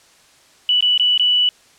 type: tone with dropouts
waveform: sine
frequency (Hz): 2960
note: F#7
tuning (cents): 0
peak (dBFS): -12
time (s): 0.69-1.49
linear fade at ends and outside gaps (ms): 1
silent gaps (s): 0.807-0.825 / 0.977-0.997 / 1.177-1.196
effects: white hiss -51 dBFS RMS until 1.78 s + low-pass 8000 Hz 12 dB/octave